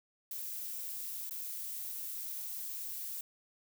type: noise with dropouts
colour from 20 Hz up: violet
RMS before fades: -41 dBFS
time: 0.31-3.21 s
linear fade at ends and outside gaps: 1 ms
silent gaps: 1.295-1.309 s
effects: none